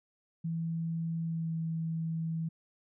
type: tone with pitch glide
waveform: sine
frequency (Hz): 164.81 to 162.82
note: E3 to E3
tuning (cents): 0 to -21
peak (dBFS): -31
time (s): 0.44-2.49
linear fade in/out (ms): 10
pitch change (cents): -21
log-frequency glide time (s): 1.23-1.54
effects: none